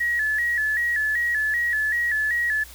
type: tone with vibrato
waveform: sine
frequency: 1812 Hz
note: A#6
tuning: 50 cents flat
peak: -20 dBFS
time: 0-2.64 s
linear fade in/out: 10 ms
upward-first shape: square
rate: 2.6 Hz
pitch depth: 84 cents each way
effects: added 60 Hz sine -45 dBFS peak until 2.74 s + white hiss -45 dBFS RMS until 2.74 s